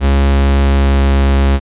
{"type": "tone with pitch glide", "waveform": "45% pulse", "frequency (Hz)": [69, 68.56], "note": ["C#2", "C#2"], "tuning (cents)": [-7, -18], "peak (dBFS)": -8, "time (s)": [0, 1.6], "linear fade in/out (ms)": 50, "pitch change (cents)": -11, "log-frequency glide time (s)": [0.6, 1.06], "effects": ["resampled to 8000 Hz"]}